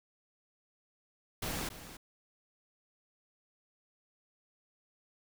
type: noise with echo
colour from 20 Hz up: pink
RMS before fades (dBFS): -37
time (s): 1.42-1.69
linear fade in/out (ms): 5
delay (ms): 280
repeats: 1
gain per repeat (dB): -12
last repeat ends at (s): 1.97
effects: none